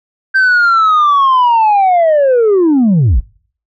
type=linear sweep; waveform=sine; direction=down; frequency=1568 to 36.38 Hz; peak=-4 dBFS; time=0.34-3.21 s; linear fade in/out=20 ms; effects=noise-tail reverb RT60 0.5 s tail -25 dB re dry + tanh soft clip ceiling -5 dBFS